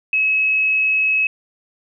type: tone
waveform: sine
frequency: 2571 Hz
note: E7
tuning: 44 cents flat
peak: -14 dBFS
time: 0.13-1.27 s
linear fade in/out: 2 ms
effects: none